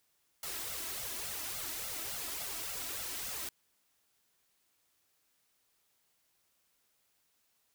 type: noise with flanger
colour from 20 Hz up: white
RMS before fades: -40 dBFS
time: 0.43-3.49 s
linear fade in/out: 2 ms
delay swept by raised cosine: 1.4 to 3.1 ms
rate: 3.5 Hz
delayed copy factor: +0.75
effects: white hiss -75 dBFS RMS until 7.74 s